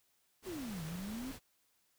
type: noise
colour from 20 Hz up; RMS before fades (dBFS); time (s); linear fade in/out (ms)
pink; -49; 0.42-1.4; 50
type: exponential two-way sweep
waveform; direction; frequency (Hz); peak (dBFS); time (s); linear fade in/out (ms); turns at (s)
sine; down then up; 392 to 153.3 to 277; -40; 0.46-1.32; 10; 0.84
effects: white hiss -75 dBFS RMS until 1.98 s